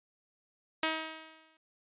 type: tone with exponential decay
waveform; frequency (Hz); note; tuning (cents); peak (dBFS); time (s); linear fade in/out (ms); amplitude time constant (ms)
5% pulse; 317.8; D#4; +37; -15; 0.83-1.57; 2; 160
effects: resampled to 8000 Hz